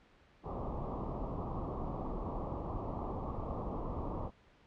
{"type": "low-pass noise", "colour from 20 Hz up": "pink", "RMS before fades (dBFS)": -39, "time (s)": [0.43, 4.31], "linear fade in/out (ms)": 50, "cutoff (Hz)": 1200, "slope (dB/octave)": 96, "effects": ["pink hiss -64 dBFS RMS until 4.66 s", "low-pass 3000 Hz 12 dB/octave"]}